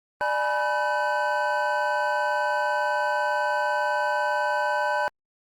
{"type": "tone cluster", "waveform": "triangle", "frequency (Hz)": [595, 843, 981, 1521], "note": ["D5", "G#5", "B5", "F#6"], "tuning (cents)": [22, 26, -12, 47], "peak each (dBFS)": -26, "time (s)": [0.21, 5.08], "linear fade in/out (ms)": 0, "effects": ["Opus 32 kbps"]}